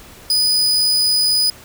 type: tone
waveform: 40% pulse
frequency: 4971 Hz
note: D#8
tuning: 2 cents flat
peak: -12 dBFS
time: 0.3-1.5 s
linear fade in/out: 2 ms
effects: pink hiss -41 dBFS RMS until 1.64 s